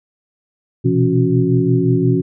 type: tone cluster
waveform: sine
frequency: 122.7 / 128.3 / 169.5 / 277.1 / 366.1 Hz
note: B2 / C3 / E3 / C#4 / F#4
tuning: -11 / -34 / +49 / -1 / -18 cents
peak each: -18 dBFS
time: 0.84-2.22 s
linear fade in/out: 20 ms
effects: none